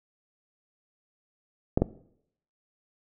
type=clicks; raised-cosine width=2 ms; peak=-7 dBFS; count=2; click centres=1.775 / 1.82 s; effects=noise-tail reverb RT60 0.7 s tail -19 dB re dry